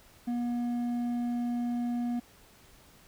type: tone with hard clipping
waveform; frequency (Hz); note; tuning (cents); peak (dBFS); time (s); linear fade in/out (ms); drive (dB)
sine; 240.4; B3; -46; -30; 0.27-2.2; 10; 5
effects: pink hiss -58 dBFS RMS until 3.07 s